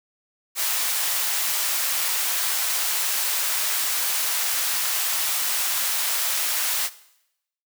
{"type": "high-pass noise", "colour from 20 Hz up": "white", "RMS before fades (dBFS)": -24, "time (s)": [0.55, 6.9], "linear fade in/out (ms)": 50, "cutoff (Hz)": 790, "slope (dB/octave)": 12, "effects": ["noise-tail reverb RT60 0.8 s tail -17 dB re dry"]}